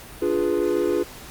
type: chord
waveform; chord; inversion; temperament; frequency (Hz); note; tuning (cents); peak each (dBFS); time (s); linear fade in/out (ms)
triangle; D diminished seventh; none; equal; 293.7 / 349.2 / 415.3 / 493.9; D4 / F4 / Ab4 / Cb5; 0 / 0 / 0 / 0; -26 / -21 / -22 / -25; 0.21-1.04; 20
effects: pink hiss -41 dBFS RMS until 1.3 s + Opus 48 kbps